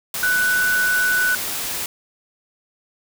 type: tone in noise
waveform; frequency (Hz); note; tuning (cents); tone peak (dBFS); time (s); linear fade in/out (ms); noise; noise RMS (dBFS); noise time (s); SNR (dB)
sine; 1488; F#6; +9; -16; 0.23-1.35; 2; white; -26; 0.14-1.86; +7
effects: none